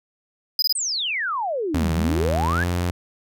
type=tone bursts; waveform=square; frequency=4978 Hz; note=D#8; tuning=in tune; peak=-17 dBFS; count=3; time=0.59-0.726 s; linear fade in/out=2 ms; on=32 ms; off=20 ms
type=exponential two-way sweep; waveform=sine; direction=down then up; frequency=8870 to 152.6 to 1758 Hz; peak=-22 dBFS; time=0.75-2.64 s; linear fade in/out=5 ms; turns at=1.93 s
type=tone with pitch glide; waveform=sawtooth; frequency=81.2 to 88.04 Hz; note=E2 to F2; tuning=-26 to +14 cents; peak=-17 dBFS; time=1.74-2.91 s; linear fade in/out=5 ms; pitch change=+140 cents; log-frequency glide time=2.43-2.66 s
effects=none